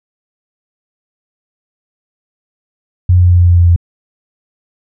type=tone with pitch steps; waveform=sine; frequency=89.8 / 89.18 / 88.56 / 87.95 / 87.34 / 86.74 / 86.14 Hz; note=F2 / F2 / F2 / F2 / F2 / F2 / F2; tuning=+49 / +37 / +25 / +13 / +1 / -11 / -23 cents; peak=-4 dBFS; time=3.09-3.762 s; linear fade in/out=5 ms; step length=96 ms; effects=none